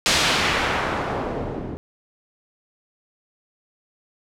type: noise with low-pass filter sweep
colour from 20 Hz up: white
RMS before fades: -23 dBFS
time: 0.06-1.77 s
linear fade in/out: 0 ms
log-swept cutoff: 5500 to 300 Hz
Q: 0.87
effects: none